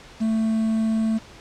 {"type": "tone with quantisation", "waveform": "triangle", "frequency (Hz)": 221.5, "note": "A3", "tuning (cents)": 12, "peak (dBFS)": -17, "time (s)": [0.2, 1.19], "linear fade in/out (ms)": 20, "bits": 7, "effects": ["pink hiss -45 dBFS RMS until 1.4 s", "low-pass 6000 Hz 12 dB/octave"]}